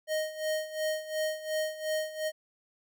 square tone with tremolo, 622.3 Hz, D#5, in tune, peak -28 dBFS, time 0.07-2.32 s, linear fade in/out 50 ms, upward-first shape sine, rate 2.8 Hz, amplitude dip 80%, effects none

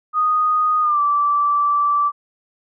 sine tone with pitch glide, 1240 to 1163.7 Hz, D#6 to D6, -6 to -16 cents, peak -14 dBFS, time 0.13-2.12 s, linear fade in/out 50 ms, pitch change -110 cents, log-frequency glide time 0.81-1 s, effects none

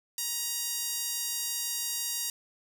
sawtooth tone with high-pass filter, 946 Hz, A#5, 25 cents sharp, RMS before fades -33 dBFS, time 0.18-2.3 s, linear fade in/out 2 ms, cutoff 5900 Hz, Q 0.97, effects 10-bit

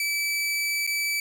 sawtooth tone with dropouts, 2307 Hz, D7, 31 cents flat, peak -21 dBFS, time 0-1.2 s, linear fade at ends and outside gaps 2 ms, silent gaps 0.867-0.874 s, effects none

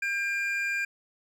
triangle tone pair together, 1603 / 2393 Hz, G6 / D7, +38 / +32 cents, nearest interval perfect fifth, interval 694 cents, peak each -28 dBFS, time 0.02-0.85 s, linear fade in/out 5 ms, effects none

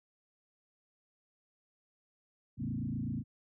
sine tone with frequency modulation, 179.2 Hz, F3, 45 cents sharp, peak -33 dBFS, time 2.57-3.24 s, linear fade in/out 50 ms, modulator 27.9 Hz, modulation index 3, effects none

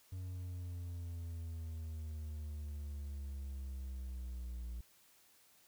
triangle linear sweep, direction down, 92.5 to 58.27 Hz, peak -39 dBFS, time 0.12-4.81 s, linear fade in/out 5 ms, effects white hiss -67 dBFS RMS until 5.67 s

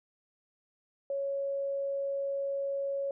sine tone, 554.4 Hz, C#5, in tune, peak -30 dBFS, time 1.1-3.11 s, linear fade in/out 2 ms, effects none

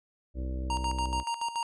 harmonic tone, 64.2 Hz, C2, 32 cents flat, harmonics 1 / 2 / 3 / 4 / 5 / 6 / 7 / 8 / 9, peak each -31 / -45 / -46 / -45 / -43 / -55 / -53 / -55 / -48 dBFS, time 0.34-1.24 s, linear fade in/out 50 ms
square tone with tremolo, 932.3 Hz, A#5, in tune, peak -29 dBFS, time 0.7-1.63 s, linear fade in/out 2 ms, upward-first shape square, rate 7 Hz, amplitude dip 70%
effects resampled to 24000 Hz

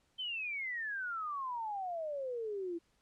sine exponential sweep, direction down, 3131 to 329.6 Hz, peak -36 dBFS, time 0.18-2.79 s, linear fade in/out 20 ms, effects pink hiss -74 dBFS RMS until 3.01 s + low-pass 9000 Hz 12 dB/octave

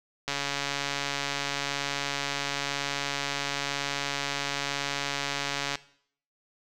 click train, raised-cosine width 0.2 ms, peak -12 dBFS, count 773, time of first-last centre 0.28-5.755 s, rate 141 Hz, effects noise-tail reverb RT60 0.6 s tail -18 dB re dry

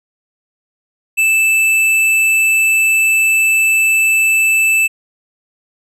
triangle tone with hard clipping, 2637 Hz, E7, in tune, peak -11 dBFS, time 1.17-4.88 s, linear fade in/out 20 ms, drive 16 dB, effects resampled to 32000 Hz

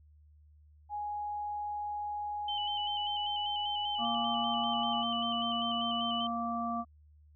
sine tone, 830.6 Hz, G#5, in tune, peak -34 dBFS, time 0.89-5.05 s, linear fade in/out 50 ms
sine tone with vibrato, 3033 Hz, F#7, 42 cents sharp, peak -34 dBFS, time 2.48-6.27 s, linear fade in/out 5 ms, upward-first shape square, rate 5.1 Hz, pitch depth 35 cents each way
harmonic tone, 233.1 Hz, A#3, in tune, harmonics 1 / 3 / 5, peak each -36 / -36 / -36 dBFS, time 3.98-6.85 s, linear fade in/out 50 ms
effects added 75 Hz sine -57 dBFS peak until 7.35 s

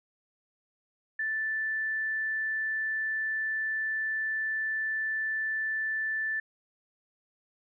sine tone, 1760 Hz, A6, in tune, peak -28 dBFS, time 1.19-6.4 s, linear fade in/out 5 ms, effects none

